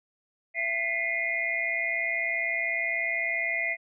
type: tone cluster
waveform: sine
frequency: 669 / 2001 / 2121 / 2443 Hz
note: E5 / B6 / C7 / D#7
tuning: +25 / +22 / +23 / -32 cents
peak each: -36 / -30 / -29 / -35 dBFS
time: 0.54-3.77 s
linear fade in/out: 50 ms
effects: none